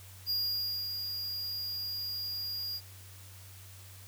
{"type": "tone with ADSR envelope", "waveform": "square", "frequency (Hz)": 4834, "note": "D8", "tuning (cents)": 49, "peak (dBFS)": -29, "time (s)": [0.26, 2.81], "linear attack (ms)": 41, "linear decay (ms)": 570, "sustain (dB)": -6, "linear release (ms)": 51, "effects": ["added 95 Hz sine -50 dBFS peak until 4.07 s", "white hiss -54 dBFS RMS until 4.07 s"]}